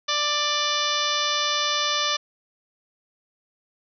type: harmonic tone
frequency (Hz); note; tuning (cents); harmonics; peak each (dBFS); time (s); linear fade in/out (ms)
590; D5; +8; 1 / 2 / 3 / 4 / 5 / 6 / 7 / 8 / 9 / 10; -33 / -27 / -32 / -33 / -30 / -27 / -33 / -33 / -33 / -33; 0.08-2.17; 10
effects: none